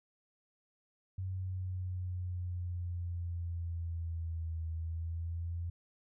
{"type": "linear two-way sweep", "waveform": "sine", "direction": "down then up", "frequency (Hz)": [94, 81, 85.9], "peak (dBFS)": -35, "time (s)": [1.18, 5.7], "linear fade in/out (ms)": 5, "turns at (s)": 4.68, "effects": []}